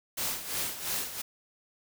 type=noise with tremolo; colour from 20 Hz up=white; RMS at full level=-31 dBFS; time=0.17-1.22 s; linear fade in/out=10 ms; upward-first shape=sine; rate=2.9 Hz; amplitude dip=70%; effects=none